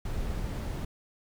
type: noise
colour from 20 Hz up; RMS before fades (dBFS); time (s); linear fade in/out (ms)
brown; -33; 0.05-0.85; 5
effects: none

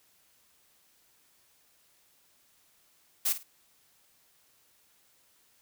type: noise with echo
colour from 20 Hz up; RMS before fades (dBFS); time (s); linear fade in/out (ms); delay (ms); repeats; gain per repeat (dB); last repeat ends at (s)
blue; -27; 3.25-3.33; 10; 52; 2; -12; 3.434
effects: white hiss -66 dBFS RMS until 5.61 s

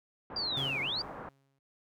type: low-pass noise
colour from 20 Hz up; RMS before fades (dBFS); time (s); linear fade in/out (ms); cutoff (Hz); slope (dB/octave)
white; -44; 0.3-1.29; 2; 1300; 24
type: linear two-way sweep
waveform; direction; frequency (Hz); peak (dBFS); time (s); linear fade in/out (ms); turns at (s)
sine; down then up; 4831 to 2093 to 4831; -31; 0.36-1.02; 5; 0.81
type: tone with exponential decay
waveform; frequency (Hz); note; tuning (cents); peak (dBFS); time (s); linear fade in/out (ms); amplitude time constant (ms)
sawtooth; 136.8; C#3; -23; -31; 0.57-1.59; 2; 220
effects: none

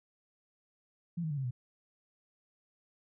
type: tone with pitch steps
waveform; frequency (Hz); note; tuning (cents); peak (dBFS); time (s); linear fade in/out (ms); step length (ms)
sine; 170.9 / 157.62 / 145.38 / 134.09 / 123.67; F3 / D#3 / D3 / C3 / B2; -37 / +23 / -17 / +43 / +3; -32; 1.17-1.51; 10; 68
effects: none

